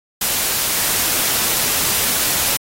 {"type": "noise", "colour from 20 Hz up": "white", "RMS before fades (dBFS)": -18, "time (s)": [0.21, 2.57], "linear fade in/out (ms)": 5, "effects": ["AAC 48 kbps"]}